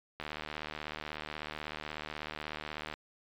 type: click train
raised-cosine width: 0.3 ms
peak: -22 dBFS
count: 210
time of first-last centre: 0.2-2.939 s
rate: 76.3 Hz
effects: low-pass 5000 Hz 12 dB/octave + MP3 96 kbps